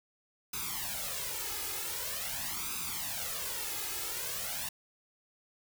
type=noise with flanger; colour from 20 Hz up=white; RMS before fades=-37 dBFS; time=0.53-4.69 s; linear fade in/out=5 ms; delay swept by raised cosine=0.8 to 2.4 ms; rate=0.45 Hz; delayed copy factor=+0.85; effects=none